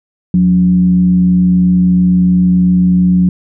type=tone with frequency modulation; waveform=sine; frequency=180.7 Hz; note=F#3; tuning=41 cents flat; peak=-6 dBFS; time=0.34-3.29 s; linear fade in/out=2 ms; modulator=103 Hz; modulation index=0.31; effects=none